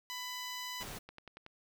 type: tone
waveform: 10% pulse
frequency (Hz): 997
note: B5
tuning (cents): +16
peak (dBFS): -31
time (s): 0.1-0.83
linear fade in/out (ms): 0
type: noise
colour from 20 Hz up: pink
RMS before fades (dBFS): -45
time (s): 0.8-0.99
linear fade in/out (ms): 10
type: click train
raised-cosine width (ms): 0.3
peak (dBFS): -33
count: 5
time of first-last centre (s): 1.09-1.464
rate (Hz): 10.7
effects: none